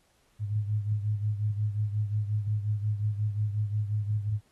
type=beating tone pair; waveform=sine; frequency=104.2 / 109.8 Hz; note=G#2 / A2; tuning=+6 / -3 cents; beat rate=5.6 Hz; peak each=-27 / -33 dBFS; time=0.39-4.41 s; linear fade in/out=50 ms; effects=pink hiss -68 dBFS RMS until 4.51 s + AAC 32 kbps